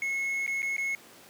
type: tone with dropouts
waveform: triangle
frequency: 2180 Hz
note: C#7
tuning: 29 cents flat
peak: -26 dBFS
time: 0.02-0.95 s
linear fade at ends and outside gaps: 1 ms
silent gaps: 0.465-0.477 / 0.62-0.628 / 0.766-0.781 s
effects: pink hiss -52 dBFS RMS until 1.29 s + high-pass 200 Hz 12 dB/octave